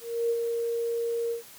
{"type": "tone with ADSR envelope", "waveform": "sine", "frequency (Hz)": 466.2, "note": "A#4", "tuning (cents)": 0, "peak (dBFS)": -22, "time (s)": [0, 1.43], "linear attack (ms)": 300, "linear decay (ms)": 55, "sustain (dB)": -4, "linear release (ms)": 120, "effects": ["white hiss -49 dBFS RMS until 1.58 s"]}